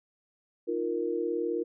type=chord; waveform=sine; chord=Eb suspended second; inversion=none; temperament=just; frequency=311.1 / 350 / 466.7 Hz; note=Eb4 / F4 / Bb4; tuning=0 / +4 / +2 cents; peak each=-35 / -31 / -31 dBFS; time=0.67-1.64 s; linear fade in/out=20 ms; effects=none